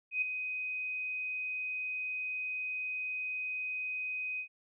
sine tone with ADSR envelope, 2508 Hz, D#7, 13 cents sharp, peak -26 dBFS, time 0.11-4.48 s, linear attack 110 ms, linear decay 5 ms, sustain -8 dB, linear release 86 ms, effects none

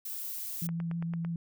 violet noise, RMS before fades -38 dBFS, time 0.05-0.67 s, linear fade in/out 5 ms
sine tone with vibrato, 167.9 Hz, E3, 32 cents sharp, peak -31 dBFS, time 0.62-1.36 s, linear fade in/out 2 ms, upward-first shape triangle, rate 6.4 Hz, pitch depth 17 cents each way
click train, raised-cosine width 0.5 ms, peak -29 dBFS, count 6, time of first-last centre 0.69-1.249 s, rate 8.95 Hz
effects none

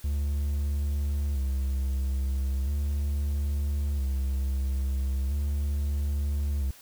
triangle tone with vibrato, 69.3 Hz, C#2, in tune, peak -23 dBFS, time 0.04-6.71 s, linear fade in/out 5 ms, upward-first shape square, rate 0.38 Hz, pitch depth 62 cents each way, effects white hiss -52 dBFS RMS until 6.81 s

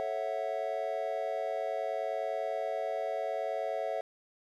triangle chord, F# minor seventh, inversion first, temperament equal with one note detuned, 440 / 549.9 / 659.3 / 740 Hz, A4 / C#5 / E5 / F#5, 0 / -14 / 0 / 0 cents, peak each -38 / -35 / -33 / -36 dBFS, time 0-4.01 s, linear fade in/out 0 ms, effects none

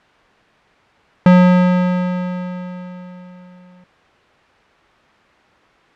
square tone with exponential decay, 180.5 Hz, F#3, 43 cents flat, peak -5 dBFS, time 1.26-3.84 s, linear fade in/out 2 ms, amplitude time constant 560 ms, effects white hiss -50 dBFS RMS until 5.95 s + low-pass 2000 Hz 12 dB/octave

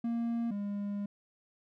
triangle tone pair in turn, 233.1 / 203 Hz, A#3 / G#3, 0 / -39 cents, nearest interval major second, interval 239 cents, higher first, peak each -28 / -31 dBFS, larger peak first, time 0.04-0.51 / 0.51-1.06 s, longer second, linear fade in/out 5 ms, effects none

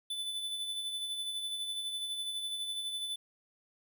square tone with tremolo, 3499 Hz, A7, 10 cents flat, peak -34 dBFS, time 0.1-3.16 s, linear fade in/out 5 ms, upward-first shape sine, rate 12 Hz, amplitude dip 40%, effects 12-bit

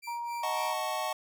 sawtooth tone with tremolo, 2349 Hz, D7, in tune, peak -38 dBFS, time 0.02-0.73 s, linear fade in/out 20 ms, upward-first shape sine, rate 3.7 Hz, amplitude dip 90%
sine tone, 944 Hz, A#5, 22 cents sharp, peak -33 dBFS, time 0.07-0.74 s, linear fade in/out 10 ms
square chord, D# half-diminished seventh, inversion none, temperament equal, 622.3 / 740 / 880 / 1108.7 Hz, D#5 / F#5 / A5 / C#6, 0 / 0 / 0 / 0 cents, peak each -37 dBFS, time 0.43-1.13 s, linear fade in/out 5 ms
effects none

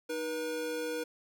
square tone pair together, 311.1 / 483 Hz, D#4 / B4, 0 / -39 cents, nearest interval minor sixth, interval 761 cents, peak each -40 / -35 dBFS, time 0.09-1.04 s, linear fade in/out 10 ms, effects none

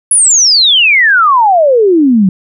sine exponential sweep, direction down, 10548 to 180 Hz, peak -4 dBFS, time 0.11-2.29 s, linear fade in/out 2 ms, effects none

